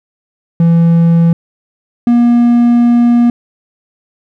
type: tone pair in turn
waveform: triangle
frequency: 167.7 / 238.5 Hz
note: E3 / A#3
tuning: +30 / +40 cents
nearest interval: tritone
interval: 610 cents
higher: second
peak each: -3 dBFS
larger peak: neither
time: 0.6-1.33 / 2.07-3.3 s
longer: second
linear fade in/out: 2 ms
effects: none